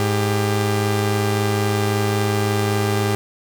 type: tone pair together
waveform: sawtooth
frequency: 105.4 / 397.9 Hz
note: G#2 / G4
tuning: +26 / +26 cents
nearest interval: octave + major seventh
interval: 2300 cents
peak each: -15 / -18 dBFS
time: 0-3.15 s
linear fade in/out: 0 ms
effects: none